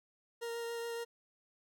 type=tone with vibrato; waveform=40% pulse; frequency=466.2 Hz; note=A#4; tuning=in tune; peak=-37 dBFS; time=0.41-1.05 s; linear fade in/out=20 ms; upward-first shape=triangle; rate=7.1 Hz; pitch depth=13 cents each way; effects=none